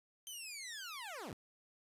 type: linear sweep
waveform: 15% pulse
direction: down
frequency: 3136 to 73.9 Hz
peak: -38 dBFS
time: 0.27-1.33 s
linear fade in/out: 0 ms
effects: resampled to 32000 Hz + 11-bit